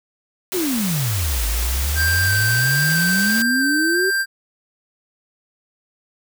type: noise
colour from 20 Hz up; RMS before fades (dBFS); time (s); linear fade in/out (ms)
white; -26; 0.52-3.42; 0
type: exponential two-way sweep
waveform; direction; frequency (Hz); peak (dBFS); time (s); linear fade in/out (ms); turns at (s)
sine; down then up; 392 to 51.91 to 392; -19; 0.53-4.11; 20; 1.45
type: tone with vibrato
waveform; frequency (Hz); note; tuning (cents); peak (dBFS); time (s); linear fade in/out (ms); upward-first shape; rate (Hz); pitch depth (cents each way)
square; 1568; G6; 0; -18; 1.95-4.26; 50; square; 1.5; 13
effects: none